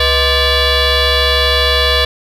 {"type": "tone with frequency modulation", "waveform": "sine", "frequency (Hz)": 1746, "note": "A6", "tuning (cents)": -14, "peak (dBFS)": -7, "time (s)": [0, 2.05], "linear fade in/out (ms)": 5, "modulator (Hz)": 559, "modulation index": 4.4, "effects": ["tanh soft clip ceiling -8 dBFS", "8-bit"]}